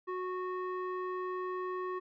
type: tone with low-pass filter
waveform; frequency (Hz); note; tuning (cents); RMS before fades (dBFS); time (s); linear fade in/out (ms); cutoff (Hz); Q
square; 367.5; F#4; -12; -37; 0.07-2; 20; 1400; 4.2
effects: none